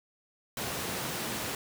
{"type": "high-pass noise", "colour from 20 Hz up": "pink", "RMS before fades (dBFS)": -35, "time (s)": [0.57, 1.55], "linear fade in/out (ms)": 2, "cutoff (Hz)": 130, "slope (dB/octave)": 12, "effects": []}